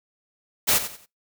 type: noise with echo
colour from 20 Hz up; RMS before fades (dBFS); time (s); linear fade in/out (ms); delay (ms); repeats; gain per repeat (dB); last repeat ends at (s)
white; -19; 0.67-0.79; 20; 91; 3; -11; 1.063
effects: noise-tail reverb RT60 0.2 s tail -24 dB re dry